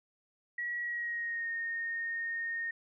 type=tone with pitch glide; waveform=sine; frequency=1920 to 1845 Hz; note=B6 to A#6; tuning=-49 to -18 cents; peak=-33 dBFS; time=0.58-2.71 s; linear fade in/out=5 ms; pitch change=-69 cents; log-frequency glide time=0.81-1.5 s; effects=none